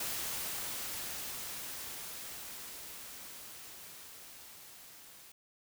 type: noise with level ramp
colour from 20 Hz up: white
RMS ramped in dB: -37 to -55 dBFS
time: 0-5.32 s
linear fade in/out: 5 ms
effects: none